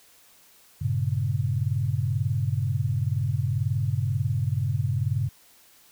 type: chord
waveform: sine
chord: G diminished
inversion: none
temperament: equal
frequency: 98 / 116.54 / 138.59 Hz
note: G2 / Bb2 / Db3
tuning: 0 / 0 / 0 cents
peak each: -27 dBFS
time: 0.81-5.29 s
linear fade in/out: 10 ms
effects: white hiss -56 dBFS RMS until 5.91 s